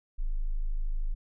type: tone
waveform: sine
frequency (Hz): 26.44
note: G#0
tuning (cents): +32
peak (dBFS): -26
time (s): 0.18-1.15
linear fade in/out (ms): 20
effects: none